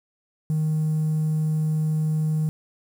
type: tone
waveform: triangle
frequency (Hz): 155.56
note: D#3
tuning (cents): 0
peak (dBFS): -17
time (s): 0.5-2.49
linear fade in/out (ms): 0
effects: tanh soft clip ceiling -16 dBFS + 8-bit